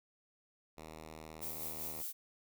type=tone; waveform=5% pulse; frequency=78.8 Hz; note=D#2; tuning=23 cents sharp; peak=-37 dBFS; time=0.77-2.02 s; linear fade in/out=10 ms
type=noise with tremolo; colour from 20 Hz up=violet; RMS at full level=-41 dBFS; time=1.41-2.13 s; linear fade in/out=20 ms; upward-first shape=sine; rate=5.1 Hz; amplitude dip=40%
effects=none